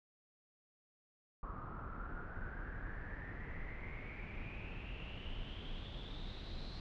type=noise with low-pass filter sweep; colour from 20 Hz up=brown; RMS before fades=-45 dBFS; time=1.43-6.8 s; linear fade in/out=2 ms; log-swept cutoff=1200 to 4200 Hz; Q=9.4; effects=none